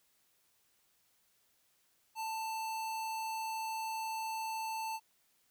square tone, 887 Hz, A5, 14 cents sharp, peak -37 dBFS, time 2.15-5 s, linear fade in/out 50 ms, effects white hiss -73 dBFS RMS until 5.5 s

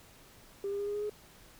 sine tone with pitch steps, 398.2 / 402.4 / 406.6 / 410.8 / 415.1 / 419.4 Hz, G4 / G4 / G#4 / G#4 / G#4 / G#4, +27 / +45 / -37 / -19 / -1 / +17 cents, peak -31 dBFS, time 0.64-1.096 s, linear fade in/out 2 ms, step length 76 ms, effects tanh soft clip ceiling -28 dBFS + pink hiss -57 dBFS RMS until 1.59 s

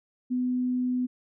sine tone, 250.6 Hz, B3, 25 cents sharp, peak -24 dBFS, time 0.3-1.07 s, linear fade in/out 20 ms, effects none

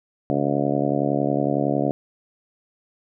harmonic tone, 70.9 Hz, C#2, 40 cents sharp, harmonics 2 / 3 / 4 / 5 / 6 / 7 / 8 / 9 / 10, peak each -27 / -28 / -24 / -29 / -30 / -32 / -28 / -28 / -30 dBFS, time 0.3-1.91 s, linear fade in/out 0 ms, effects none

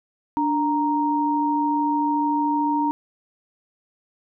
sine tone pair together, 293.7 / 932.4 Hz, D4 / A#5, 0 / 0 cents, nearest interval octave + minor sixth, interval 2000 cents, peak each -22 / -21 dBFS, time 0.37-2.91 s, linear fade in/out 0 ms, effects none

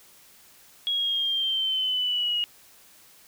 sine linear sweep, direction down, 3322 to 2873 Hz, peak -23 dBFS, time 0.87-2.44 s, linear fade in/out 0 ms, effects white hiss -54 dBFS RMS until 3.27 s

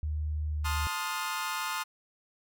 sine tone with pitch glide, 76.1 to 75.31 Hz, D#2 to D2, -38 to +44 cents, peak -29 dBFS, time 0.03-0.87 s, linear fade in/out 0 ms, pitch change -18 cents, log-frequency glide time 0.49-0.58 s
sawtooth chord, F dominant seventh, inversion first, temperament equal with one note detuned, 880 / 1046.5 / 1244.5 / 1419.7 Hz, A5 / C6 / Eb6 / F6, 0 / 0 / 0 / +28 cents, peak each -34 / -33 / -33 / -34 dBFS, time 0.64-1.84 s, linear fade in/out 20 ms
effects none

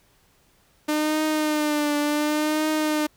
sawtooth tone with vibrato, 301.7 Hz, D4, 47 cents sharp, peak -17 dBFS, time 0.88-3.07 s, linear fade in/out 10 ms, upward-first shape triangle, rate 0.69 Hz, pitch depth 53 cents each way, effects pink hiss -61 dBFS RMS until 3.16 s

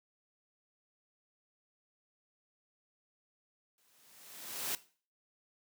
white noise with exponential growth, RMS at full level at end -34 dBFS, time 3.78-4.75 s, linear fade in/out 1 ms, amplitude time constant 210 ms, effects noise-tail reverb RT60 0.4 s tail -17 dB re dry + high-pass 150 Hz 12 dB/octave

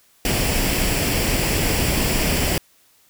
pink noise with comb filter, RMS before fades -20 dBFS, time 0.25-2.58 s, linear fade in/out 2 ms, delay 0.39 ms, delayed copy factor +0.5, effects white hiss -57 dBFS RMS until 3.09 s

